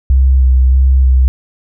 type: tone with vibrato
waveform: sine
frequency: 65 Hz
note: C2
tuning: 11 cents flat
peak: -5 dBFS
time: 0.1-1.28 s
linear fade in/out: 0 ms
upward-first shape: square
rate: 1.6 Hz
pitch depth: 19 cents each way
effects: none